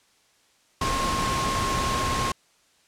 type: tone in noise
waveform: sine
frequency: 1073 Hz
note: C6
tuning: 43 cents sharp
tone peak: -26 dBFS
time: 0.81-2.32 s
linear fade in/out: 5 ms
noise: pink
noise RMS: -27 dBFS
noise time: 0.81-2.32 s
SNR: -2 dB
effects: white hiss -62 dBFS RMS until 2.87 s + low-pass 8000 Hz 12 dB/octave